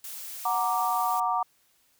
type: noise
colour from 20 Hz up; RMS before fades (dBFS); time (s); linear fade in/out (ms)
blue; -39; 0.04-1.2; 2
type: chord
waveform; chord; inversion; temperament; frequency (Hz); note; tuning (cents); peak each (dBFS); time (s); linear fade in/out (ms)
sine; Gb augmented; none; equal with one note detuned; 736.6 / 932.3 / 1174.7; Gb5 / Bb5 / D6; -8 / 0 / 0; -28; 0.45-1.43; 5
effects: white hiss -66 dBFS RMS until 1.99 s